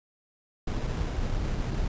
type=noise with sample-and-hold; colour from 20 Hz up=brown; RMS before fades=-29 dBFS; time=0.67-1.88 s; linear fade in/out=5 ms; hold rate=4410 Hz; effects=resampled to 16000 Hz